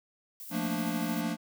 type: noise with tremolo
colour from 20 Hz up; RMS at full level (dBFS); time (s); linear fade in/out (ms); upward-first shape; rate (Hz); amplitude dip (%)
violet; -43; 0.4-1.21; 0; sine; 13; 30
type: chord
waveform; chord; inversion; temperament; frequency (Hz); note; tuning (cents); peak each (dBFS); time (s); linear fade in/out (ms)
square; Bb major seventh; second; equal; 174.61 / 220 / 233.1 / 293.7; F3 / A3 / Bb3 / D4; 0 / 0 / 0 / 0; -36; 0.5-1.37; 50
effects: none